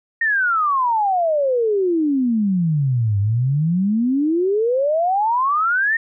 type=exponential two-way sweep; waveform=sine; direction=down then up; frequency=1864.7 to 98 to 1864.7 Hz; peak=-15 dBFS; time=0.21-5.97 s; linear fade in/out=5 ms; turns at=3.19 s; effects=none